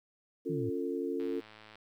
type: chord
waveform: sine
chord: Db augmented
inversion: none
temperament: equal with one note detuned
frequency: 277.2 / 349.2 / 447.4 Hz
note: Db4 / F4 / A4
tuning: 0 / 0 / +29 cents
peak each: -36 dBFS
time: 0.45-1.41 s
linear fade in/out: 20 ms
type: exponential sweep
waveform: sine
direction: down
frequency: 170 to 103.3 Hz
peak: -35 dBFS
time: 0.49-0.7 s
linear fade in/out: 10 ms
type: click train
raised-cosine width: 0.3 ms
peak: -36 dBFS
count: 61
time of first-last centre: 1.2-1.756 s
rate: 108 Hz
effects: 11-bit